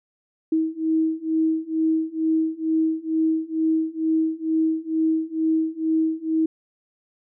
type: beating tone pair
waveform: sine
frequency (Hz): 318.5 / 320.7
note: D#4 / E4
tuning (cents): +41 / -48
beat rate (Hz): 2.2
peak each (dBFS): -23 / -22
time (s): 0.52-6.46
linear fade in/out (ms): 5
effects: none